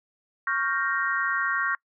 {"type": "chord", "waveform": "sine", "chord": "G half-diminished seventh", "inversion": "second", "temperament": "equal", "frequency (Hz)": [1108.7, 1396.9, 1568, 1864.7], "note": ["Db6", "F6", "G6", "Bb6"], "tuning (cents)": [0, 0, 0, 0], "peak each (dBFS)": -29, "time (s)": [0.47, 1.75], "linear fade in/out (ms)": 2, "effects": ["noise-tail reverb RT60 0.1 s tail -25 dB re dry"]}